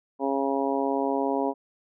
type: harmonic tone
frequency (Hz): 137.2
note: C#3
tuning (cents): -17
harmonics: 2 / 3 / 4 / 5 / 6 / 7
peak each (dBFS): -28 / -29 / -31 / -31 / -33 / -32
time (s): 0.19-1.54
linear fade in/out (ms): 50
effects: none